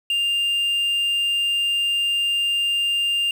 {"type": "tone with quantisation", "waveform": "triangle", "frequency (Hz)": 2800, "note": "F7", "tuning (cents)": 4, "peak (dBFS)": -17, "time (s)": [0.1, 3.31], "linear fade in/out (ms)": 2, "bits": 7, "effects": []}